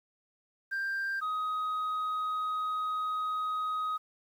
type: tone pair in turn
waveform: sine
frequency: 1584 / 1257.2 Hz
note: G6 / D#6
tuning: +18 / +18 cents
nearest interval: major third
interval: 400 cents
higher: first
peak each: -28 / -27 dBFS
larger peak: second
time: 0.71-1.21 / 1.21-3.98 s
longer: second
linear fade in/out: 20 ms
effects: tanh soft clip ceiling -29 dBFS + 10-bit